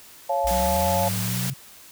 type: chord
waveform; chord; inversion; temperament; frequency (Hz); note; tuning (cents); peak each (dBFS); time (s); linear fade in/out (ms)
sine; Db augmented; none; just; 554.4 / 693 / 866.2; Db5 / F5 / A5; 0 / -14 / -27; -25; 0.29-1.09; 10
type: linear sweep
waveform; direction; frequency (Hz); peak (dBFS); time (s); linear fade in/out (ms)
sine; up; 55.1 to 135; -27; 0.44-1.54; 10
type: noise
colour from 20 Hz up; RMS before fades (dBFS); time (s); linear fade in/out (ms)
white; -30; 0.47-1.5; 0
type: tone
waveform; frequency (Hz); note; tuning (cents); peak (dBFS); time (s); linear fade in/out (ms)
sine; 185; F#3; 0; -29; 0.51-1.5; 0
effects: white hiss -47 dBFS RMS until 1.91 s